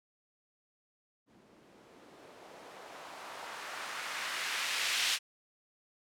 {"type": "noise with low-pass filter sweep", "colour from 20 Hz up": "violet", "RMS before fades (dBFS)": -39, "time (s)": [1.26, 5.19], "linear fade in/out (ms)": 50, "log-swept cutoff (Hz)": [220, 3100], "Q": 1.1, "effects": []}